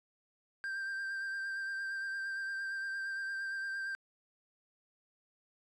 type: tone with vibrato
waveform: triangle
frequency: 1578 Hz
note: G6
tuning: 11 cents sharp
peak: -34 dBFS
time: 0.64-3.95 s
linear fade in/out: 0 ms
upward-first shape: sine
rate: 8.7 Hz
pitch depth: 22 cents each way
effects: resampled to 24000 Hz